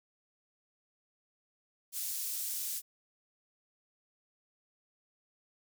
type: high-pass noise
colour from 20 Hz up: pink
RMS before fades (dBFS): -37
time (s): 1.92-2.82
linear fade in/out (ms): 50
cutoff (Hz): 7900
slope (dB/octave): 12
effects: none